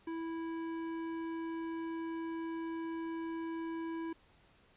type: tone with hard clipping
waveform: sine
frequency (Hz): 328.7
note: E4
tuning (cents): -5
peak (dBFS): -39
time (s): 0.07-4.13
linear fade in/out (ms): 5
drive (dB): 12
effects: pink hiss -66 dBFS RMS until 4.76 s + resampled to 8000 Hz